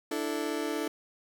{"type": "chord", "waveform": "35% pulse", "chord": "D suspended second", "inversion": "none", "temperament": "just", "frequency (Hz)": [293.7, 330.4, 440.5], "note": ["D4", "E4", "A4"], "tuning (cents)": [0, 4, 2], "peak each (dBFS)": -33, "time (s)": [0.11, 0.88], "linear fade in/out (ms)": 5, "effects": []}